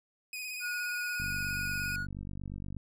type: tone with vibrato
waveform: sawtooth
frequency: 2489 Hz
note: D#7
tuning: in tune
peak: -34 dBFS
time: 0.33-1.96 s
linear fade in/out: 2 ms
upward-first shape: square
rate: 17 Hz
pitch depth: 26 cents each way
type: tone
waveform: triangle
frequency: 1450 Hz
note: F#6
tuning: 35 cents flat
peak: -32 dBFS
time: 0.6-2.07 s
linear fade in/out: 50 ms
type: click train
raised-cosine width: 5 ms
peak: -29 dBFS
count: 77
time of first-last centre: 1.2-2.767 s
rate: 48.5 Hz
effects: none